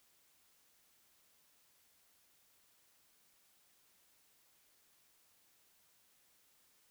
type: silence
effects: white hiss -71 dBFS RMS until 6.9 s